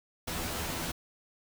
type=noise with comb filter; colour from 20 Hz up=pink; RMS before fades=-35 dBFS; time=0.27-0.92 s; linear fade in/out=10 ms; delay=12 ms; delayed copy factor=+0.75; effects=none